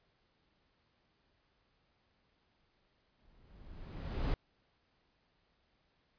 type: noise with exponential growth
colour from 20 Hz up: brown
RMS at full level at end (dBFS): -30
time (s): 3.19-4.34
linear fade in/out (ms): 1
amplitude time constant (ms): 250
effects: pink hiss -75 dBFS RMS until 6.18 s + resampled to 11025 Hz